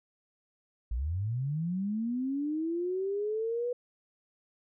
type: linear sweep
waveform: sine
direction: up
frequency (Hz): 51.91 to 493.9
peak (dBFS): -29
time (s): 0.91-3.73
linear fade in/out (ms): 5
effects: none